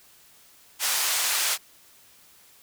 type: band-pass noise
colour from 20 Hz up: white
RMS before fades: -25 dBFS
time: 0.79-1.58 s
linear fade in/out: 50 ms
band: 820 to 11000 Hz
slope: 12 dB/octave
effects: white hiss -55 dBFS RMS until 2.62 s